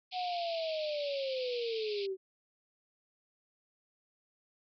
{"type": "band-pass noise", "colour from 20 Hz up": "white", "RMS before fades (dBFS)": -44, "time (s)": [0.11, 2.07], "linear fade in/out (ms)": 20, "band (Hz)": [2300, 4900], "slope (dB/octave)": 96}
{"type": "linear sweep", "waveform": "sine", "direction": "down", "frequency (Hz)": [740, 373.8], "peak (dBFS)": -33, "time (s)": [0.12, 2.17], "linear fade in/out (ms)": 50}
{"effects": []}